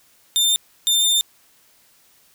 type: tone bursts at uneven times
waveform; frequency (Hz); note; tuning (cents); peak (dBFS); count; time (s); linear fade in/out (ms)
sawtooth; 3603; A7; +40; -12; 2; 0.36-0.56 / 0.87-1.21; 0
effects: white hiss -56 dBFS RMS until 2.34 s